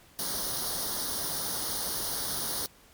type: noise with comb filter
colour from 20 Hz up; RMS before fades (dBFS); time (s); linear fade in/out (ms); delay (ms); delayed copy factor
white; -32; 0.19-2.66; 0; 0.2; +0.85
effects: pink hiss -57 dBFS RMS until 2.93 s + MP3 96 kbps